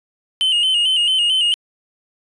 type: tone with vibrato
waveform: triangle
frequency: 2960 Hz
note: F#7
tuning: in tune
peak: -12 dBFS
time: 0.41-1.54 s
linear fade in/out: 0 ms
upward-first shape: square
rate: 4.5 Hz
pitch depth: 60 cents each way
effects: resampled to 22050 Hz